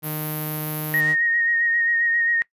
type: tone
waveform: sawtooth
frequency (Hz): 153.7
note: D#3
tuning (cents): -21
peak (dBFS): -23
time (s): 0.02-1.16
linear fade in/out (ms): 50
type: high-pass noise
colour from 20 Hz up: white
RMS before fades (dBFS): -28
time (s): 0.03-1.01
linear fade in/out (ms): 10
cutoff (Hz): 11000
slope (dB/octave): 96
type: tone with vibrato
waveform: sine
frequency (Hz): 1864.7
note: A#6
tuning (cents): 0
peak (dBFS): -18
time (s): 0.94-2.42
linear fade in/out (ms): 0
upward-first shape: sine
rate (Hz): 7.5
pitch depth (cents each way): 24
effects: noise-tail reverb RT60 0.1 s tail -20 dB re dry + resampled to 32000 Hz